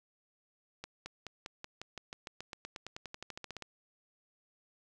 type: accelerating click train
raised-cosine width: 0.2 ms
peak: -25 dBFS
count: 24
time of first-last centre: 0.84-3.623 s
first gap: 220 ms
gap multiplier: 0.94
effects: none